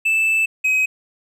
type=tone pair in turn; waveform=triangle; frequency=2637 / 2533 Hz; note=E7 / D#7; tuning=0 / +30 cents; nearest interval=minor second; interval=70 cents; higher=first; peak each=-13 dBFS; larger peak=neither; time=0.05-0.46 / 0.64-0.86 s; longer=first; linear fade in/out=10 ms; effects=none